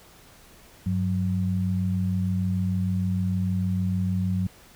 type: tone pair together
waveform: sine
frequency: 97.33 / 183.9 Hz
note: G2 / F#3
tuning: -12 / -10 cents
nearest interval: major seventh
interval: 1102 cents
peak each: -25 dBFS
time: 0.86-4.47 s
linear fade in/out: 5 ms
effects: pink hiss -52 dBFS RMS until 4.75 s